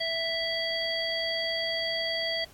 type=harmonic tone; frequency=659.3 Hz; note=E5; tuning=in tune; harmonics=1 / 3 / 5 / 7; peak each=-33 / -33 / -33 / -33 dBFS; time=0-2.45 s; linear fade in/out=10 ms; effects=pink hiss -55 dBFS RMS until 2.53 s + AAC 64 kbps